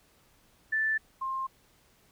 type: tone pair in turn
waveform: sine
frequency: 1760 / 1059.8 Hz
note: A6 / C6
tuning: 0 / +22 cents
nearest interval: major sixth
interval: 878 cents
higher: first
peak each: -25 / -30 dBFS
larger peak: first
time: 0.72-0.98 / 1.21-1.47 s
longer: neither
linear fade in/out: 10 ms
effects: pink hiss -64 dBFS RMS until 2.11 s